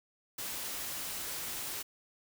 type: noise with ADSR envelope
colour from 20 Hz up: white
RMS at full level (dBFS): -37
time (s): 0.38-1.83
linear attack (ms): 8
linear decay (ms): 3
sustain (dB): -2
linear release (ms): 15
effects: none